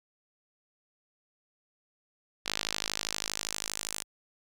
sawtooth tone with band-pass filter sweep, 52.5 Hz, G#1, 19 cents sharp, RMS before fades -36 dBFS, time 2.45-4.04 s, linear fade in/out 20 ms, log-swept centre 4100 to 8300 Hz, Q 1.3, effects none

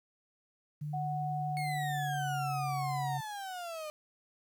sine tone with pitch glide, 148.8 to 138.04 Hz, D3 to C#3, +23 to -7 cents, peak -35 dBFS, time 0.81-3.21 s, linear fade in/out 10 ms, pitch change -130 cents, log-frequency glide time 1.66-2.48 s
sine tone, 740 Hz, F#5, in tune, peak -34 dBFS, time 0.93-3.18 s, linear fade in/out 10 ms
35% pulse exponential sweep, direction down, 2197 to 601 Hz, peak -37 dBFS, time 1.57-3.9 s, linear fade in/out 0 ms
effects 11-bit

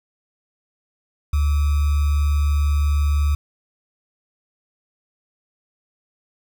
sine tone with sample-and-hold, 73 Hz, D2, 10 cents flat, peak -15 dBFS, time 1.33-3.35 s, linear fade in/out 5 ms, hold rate 1225 Hz, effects none

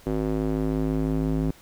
square tone with band-pass filter sweep, 53 Hz, G#1, 36 cents sharp, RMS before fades -25 dBFS, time 0.06-1.51 s, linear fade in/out 5 ms, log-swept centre 350 to 230 Hz, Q 1.6, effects pink hiss -52 dBFS RMS until 1.61 s

